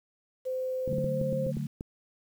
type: tone with pitch glide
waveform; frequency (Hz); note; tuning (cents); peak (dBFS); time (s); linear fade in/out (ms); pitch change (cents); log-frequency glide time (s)
sine; 515 to 527; C5 to C5; -28 to +12; -29; 0.45-1.52; 20; +40; 0.83-1.36
type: clicks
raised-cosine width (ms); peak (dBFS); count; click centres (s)
3; -23; 9; 0.877 / 0.929 / 0.983 / 1.044 / 1.214 / 1.328 / 1.466 / 1.569 / 1.809
type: chord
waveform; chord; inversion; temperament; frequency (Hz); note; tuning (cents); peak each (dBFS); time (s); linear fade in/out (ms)
sine; D major; none; equal with one note detuned; 145.57 / 185 / 220; D3 / F#3 / A3; -15 / 0 / 0; -32 / -38 / -36; 0.89-1.67; 5
effects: 9-bit